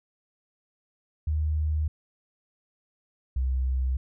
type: tone pair in turn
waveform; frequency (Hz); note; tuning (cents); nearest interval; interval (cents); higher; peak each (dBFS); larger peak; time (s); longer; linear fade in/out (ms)
sine; 76.8 / 64.59; D#2 / C2; -22 / -22; minor third; 300; first; -23; neither; 1.27-1.88 / 3.36-3.97; neither; 5
effects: none